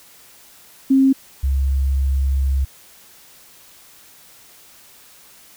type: tone pair in turn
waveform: sine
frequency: 268 / 67.68 Hz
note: C4 / C#2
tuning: +42 / -41 cents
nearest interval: 2 octaves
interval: 2383 cents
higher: first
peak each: -10 / -15 dBFS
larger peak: first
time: 0.9-1.13 / 1.43-2.65 s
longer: second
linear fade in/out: 10 ms
effects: white hiss -47 dBFS RMS until 5.56 s